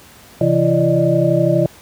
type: tone cluster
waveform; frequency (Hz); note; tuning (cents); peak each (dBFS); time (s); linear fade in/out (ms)
sine; 133.9 / 166.9 / 338.4 / 583 / 615; C3 / E3 / E4 / D5 / D#5; +40 / +22 / +45 / -13 / -20; -18; 0.41-1.66; 2
effects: pink hiss -43 dBFS RMS until 1.81 s + high-pass 60 Hz 12 dB/octave